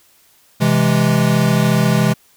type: chord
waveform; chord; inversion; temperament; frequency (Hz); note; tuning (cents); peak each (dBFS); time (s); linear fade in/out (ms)
square; C augmented; none; equal; 130.81 / 164.81 / 207.7; C3 / E3 / G#3; 0 / 0 / 0; -17; 0.6-2.14; 20
effects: white hiss -53 dBFS RMS until 2.36 s